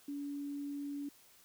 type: tone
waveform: sine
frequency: 285.2 Hz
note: C#4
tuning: 49 cents sharp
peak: -38 dBFS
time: 0.08-1.09 s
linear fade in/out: 5 ms
effects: white hiss -63 dBFS RMS until 1.44 s